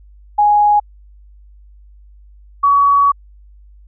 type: tone pair in turn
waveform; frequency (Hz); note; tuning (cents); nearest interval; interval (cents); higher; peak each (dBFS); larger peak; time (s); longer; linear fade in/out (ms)
sine; 830.6 / 1129.9; G#5 / C#6; 0 / +33; perfect fourth; 533; second; -8; neither; 0.38-0.8 / 2.63-3.12; second; 10
effects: added 50 Hz sine -40 dBFS peak until 3.87 s